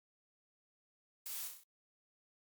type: noise with echo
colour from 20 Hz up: blue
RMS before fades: -44 dBFS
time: 1.26-1.47 s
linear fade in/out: 0 ms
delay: 33 ms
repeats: 5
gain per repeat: -4 dB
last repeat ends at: 1.635 s
effects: noise-tail reverb RT60 0.1 s tail -26 dB re dry + Opus 48 kbps